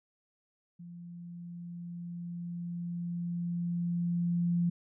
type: tone with level ramp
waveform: sine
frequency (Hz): 172.9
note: F3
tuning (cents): -17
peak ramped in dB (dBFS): -44 to -25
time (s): 0.79-4.7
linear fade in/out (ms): 10
effects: none